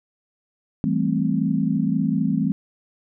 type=chord; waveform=sine; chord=A minor seventh; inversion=second; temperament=equal; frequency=164.81 / 196 / 220 / 261.6 Hz; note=E3 / G3 / A3 / C4; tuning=0 / 0 / 0 / 0 cents; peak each=-24 dBFS; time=0.84-2.52 s; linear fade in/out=0 ms; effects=none